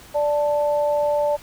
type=tone pair together; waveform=sine; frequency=587.3 / 880 Hz; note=D5 / A5; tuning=0 / 0 cents; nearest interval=perfect fifth; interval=700 cents; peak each=-18 / -25 dBFS; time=0.14-1.37 s; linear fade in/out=20 ms; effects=pink hiss -45 dBFS RMS until 1.42 s

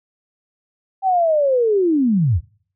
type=linear sweep; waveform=sine; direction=down; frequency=783 to 65 Hz; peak=-13 dBFS; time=1.02-2.41 s; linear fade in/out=50 ms; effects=noise-tail reverb RT60 0.5 s tail -25 dB re dry

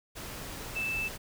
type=tone in noise; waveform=sine; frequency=2637 Hz; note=E7; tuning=in tune; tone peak=-30 dBFS; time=0.75-1.09 s; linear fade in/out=20 ms; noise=pink; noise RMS=-41 dBFS; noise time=0.15-1.18 s; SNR=+8 dB; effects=none

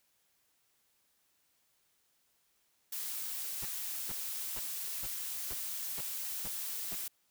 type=noise; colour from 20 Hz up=blue; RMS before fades=-39 dBFS; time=2.92-7.08 s; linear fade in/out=5 ms
type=noise bursts; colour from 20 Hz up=pink; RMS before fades=-45 dBFS; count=8; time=3.62-6.948 s; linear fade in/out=0 ms; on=31 ms; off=440 ms
effects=white hiss -74 dBFS RMS until 7.3 s

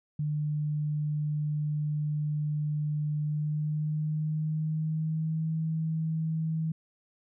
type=tone with pitch glide; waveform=sine; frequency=150 to 159.84 Hz; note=D3 to D#3; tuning=+37 to +47 cents; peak=-27 dBFS; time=0.19-6.72 s; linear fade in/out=5 ms; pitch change=+110 cents; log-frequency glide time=3.23-5.51 s; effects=none

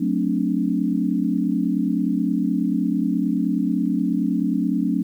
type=chord; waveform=sine; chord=D dominant seventh; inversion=first; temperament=just; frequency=183.54 / 220.2 / 264.3 / 293.7 Hz; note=F#3 / A3 / C4 / D4; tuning=-14 / +2 / +18 / 0 cents; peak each=-24 dBFS; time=0-5.03 s; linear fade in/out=10 ms; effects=9-bit

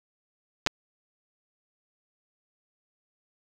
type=clicks; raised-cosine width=0.2 ms; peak=-6 dBFS; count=2; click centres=0.664 / 0.671 s; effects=none

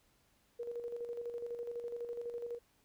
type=tone with tremolo; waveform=sine; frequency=475.2 Hz; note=A#4; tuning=33 cents sharp; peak=-37 dBFS; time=0.59-2.59 s; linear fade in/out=10 ms; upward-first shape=square; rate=12 Hz; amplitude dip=50%; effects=pink hiss -72 dBFS RMS until 2.84 s

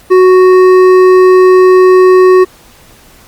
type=tone with hard clipping; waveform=triangle; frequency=370 Hz; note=F#4; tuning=in tune; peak=-3 dBFS; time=0.1-2.45 s; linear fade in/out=20 ms; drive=13 dB; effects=pink hiss -40 dBFS RMS until 3.27 s + Opus 48 kbps

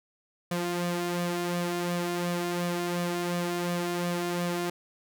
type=tone with flanger; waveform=sawtooth; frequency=174.8 Hz; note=F3; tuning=2 cents sharp; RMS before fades=-30 dBFS; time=0.51-4.7 s; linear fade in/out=5 ms; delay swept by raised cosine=1.7 to 2.9 ms; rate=2.8 Hz; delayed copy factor=+0.55; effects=none

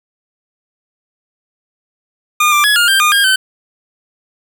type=tone with pitch steps; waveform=25% pulse; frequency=1214 / 1182 / 1684 / 1416 / 1579 / 1217 / 1616 / 1532 Hz; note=D#6 / D6 / G#6 / F6 / G6 / D#6 / G#6 / G6; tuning=-43 / +11 / +24 / +23 / +12 / -39 / -48 / -40 cents; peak=-5 dBFS; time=2.4-3.36 s; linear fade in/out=5 ms; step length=120 ms; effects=none

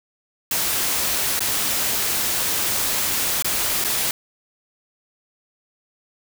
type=noise with dropouts; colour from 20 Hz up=white; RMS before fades=-22 dBFS; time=0.51-4.11 s; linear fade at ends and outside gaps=2 ms; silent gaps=1.393-1.405 / 3.424-3.445 / 3.841-3.846 s; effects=none

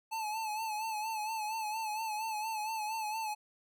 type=tone with vibrato; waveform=square; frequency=870 Hz; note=A5; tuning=20 cents flat; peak=-35 dBFS; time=0.11-3.35 s; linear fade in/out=20 ms; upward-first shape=sine; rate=4.3 Hz; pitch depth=58 cents each way; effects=none

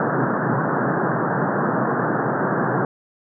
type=band-pass noise; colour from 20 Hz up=pink; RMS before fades=-21 dBFS; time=0-2.85 s; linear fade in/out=2 ms; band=120 to 1700 Hz; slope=96 dB/octave; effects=none

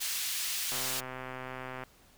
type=high-pass noise; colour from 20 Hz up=pink; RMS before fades=-34 dBFS; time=0-1.01 s; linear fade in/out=20 ms; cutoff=2900 Hz; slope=12 dB/octave
type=click train; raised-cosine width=0.5 ms; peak=-25 dBFS; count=145; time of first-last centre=0.72-1.836 s; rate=129 Hz
effects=pink hiss -61 dBFS RMS until 2.17 s

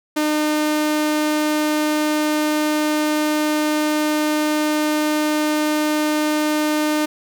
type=tone; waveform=sawtooth; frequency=303.6 Hz; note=D#4; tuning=42 cents flat; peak=-13 dBFS; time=0.16-7.06 s; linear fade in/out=10 ms; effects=none

